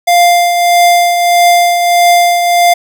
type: tone with tremolo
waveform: square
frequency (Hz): 698.5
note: F5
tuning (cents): 0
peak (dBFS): -4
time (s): 0.07-2.74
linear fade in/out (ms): 10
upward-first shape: triangle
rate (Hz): 1.6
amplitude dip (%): 50
effects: none